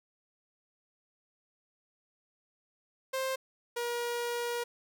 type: tone pair in turn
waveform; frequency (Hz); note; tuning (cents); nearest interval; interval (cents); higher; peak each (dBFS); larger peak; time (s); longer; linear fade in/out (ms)
sawtooth; 527 / 477.2; C5 / A#4; +12 / +41; major second; 171; first; -27 / -28; first; 3.13-3.36 / 3.76-4.64; second; 10
effects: none